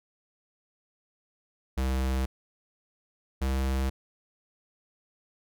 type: tone pair in turn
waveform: square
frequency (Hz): 65.41 / 66.25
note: C2 / C2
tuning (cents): 0 / +22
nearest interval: unison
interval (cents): 22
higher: second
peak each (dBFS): -26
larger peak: neither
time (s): 1.77-2.26 / 3.41-3.9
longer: neither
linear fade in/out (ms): 10
effects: none